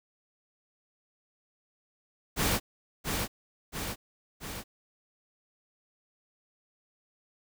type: noise with echo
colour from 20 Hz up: pink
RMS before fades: -27 dBFS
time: 2.36-2.6 s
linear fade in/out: 50 ms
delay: 680 ms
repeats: 3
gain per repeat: -4 dB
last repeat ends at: 4.64 s
effects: none